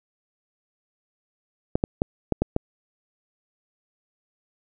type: clicks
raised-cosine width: 2 ms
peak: -7 dBFS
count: 6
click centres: 1.755 / 1.839 / 2.019 / 2.323 / 2.42 / 2.564 s
effects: none